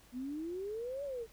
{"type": "exponential two-way sweep", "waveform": "sine", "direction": "up then down", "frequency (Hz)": [240.5, 579, 437.7], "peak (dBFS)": -37, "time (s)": [0.12, 1.27], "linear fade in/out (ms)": 50, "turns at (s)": 1.04, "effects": ["added 54 Hz sine -64 dBFS peak until 1.32 s", "pink hiss -62 dBFS RMS until 1.32 s"]}